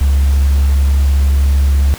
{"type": "tone", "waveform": "sine", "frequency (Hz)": 69.3, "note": "C#2", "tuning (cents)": 0, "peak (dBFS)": -6, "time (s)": [0.01, 1.94], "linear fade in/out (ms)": 0, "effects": ["tanh soft clip ceiling -6 dBFS", "pink hiss -31 dBFS RMS until 1.98 s"]}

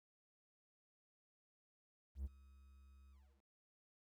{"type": "tone with ADSR envelope", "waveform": "triangle", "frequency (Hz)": 67.7, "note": "C#2", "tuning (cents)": -40, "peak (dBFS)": -37, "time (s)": [2.15, 3.44], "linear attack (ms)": 100, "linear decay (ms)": 28, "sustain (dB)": -22, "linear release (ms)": 320, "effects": ["13-bit"]}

